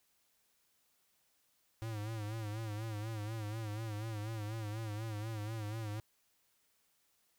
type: tone with vibrato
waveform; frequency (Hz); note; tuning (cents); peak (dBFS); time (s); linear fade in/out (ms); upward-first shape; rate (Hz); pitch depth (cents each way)
square; 108.4; A2; -25; -39; 1.82-6; 0; sine; 4.1; 83
effects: white hiss -75 dBFS RMS until 7.38 s